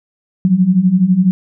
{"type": "beating tone pair", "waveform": "sine", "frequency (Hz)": [176.2, 188.2], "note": ["F3", "F#3"], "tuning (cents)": [16, 30], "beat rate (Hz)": 12, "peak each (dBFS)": [-14, -10], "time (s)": [0.45, 1.31], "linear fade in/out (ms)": 0, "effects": []}